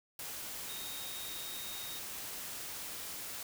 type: tone in noise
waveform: sine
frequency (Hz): 3729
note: A#7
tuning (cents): 0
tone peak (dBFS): -46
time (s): 0.69-1.99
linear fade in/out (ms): 2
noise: white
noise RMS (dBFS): -43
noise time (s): 0.19-3.43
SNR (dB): -6
effects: none